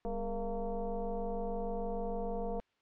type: tone with frequency modulation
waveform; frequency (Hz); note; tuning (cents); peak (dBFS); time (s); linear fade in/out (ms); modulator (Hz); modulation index
sine; 246.3; B3; -5; -33; 0.05-2.6; 0; 223; 2.2
effects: white hiss -75 dBFS RMS until 2.81 s + low-pass 3000 Hz 12 dB/octave